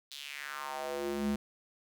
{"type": "tone with high-pass filter sweep", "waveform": "square", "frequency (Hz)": 71, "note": "C#2", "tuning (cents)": 42, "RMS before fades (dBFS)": -37, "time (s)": [0.11, 1.36], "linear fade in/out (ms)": 5, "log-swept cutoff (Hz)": [4000, 170], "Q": 3.2, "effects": []}